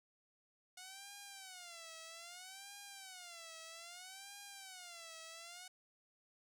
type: tone with vibrato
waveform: 5% pulse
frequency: 724 Hz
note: F#5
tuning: 38 cents flat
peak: -39 dBFS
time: 0.77-5.68 s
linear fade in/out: 5 ms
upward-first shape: sine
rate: 0.62 Hz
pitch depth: 190 cents each way
effects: none